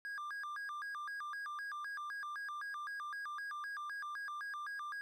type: tone with vibrato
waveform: triangle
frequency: 1396.9 Hz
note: F6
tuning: in tune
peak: -39 dBFS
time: 0.05-5.01 s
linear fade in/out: 0 ms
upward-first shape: square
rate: 3.9 Hz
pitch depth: 280 cents each way
effects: none